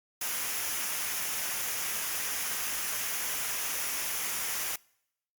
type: noise with comb filter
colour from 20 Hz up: white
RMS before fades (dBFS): -33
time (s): 0.21-4.76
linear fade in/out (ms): 5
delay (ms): 0.24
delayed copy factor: -0.5
effects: noise-tail reverb RT60 0.8 s tail -26 dB re dry + Opus 48 kbps